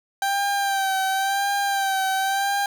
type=tone with vibrato; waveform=30% pulse; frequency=784 Hz; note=G5; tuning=in tune; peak=-18 dBFS; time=0.22-2.66 s; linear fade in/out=2 ms; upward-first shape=sine; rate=0.94 Hz; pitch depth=40 cents each way; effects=none